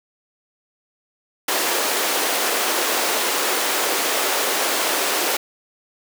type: high-pass noise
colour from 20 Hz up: pink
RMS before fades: -21 dBFS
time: 1.48-5.37 s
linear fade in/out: 5 ms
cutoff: 350 Hz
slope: 24 dB/octave
effects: none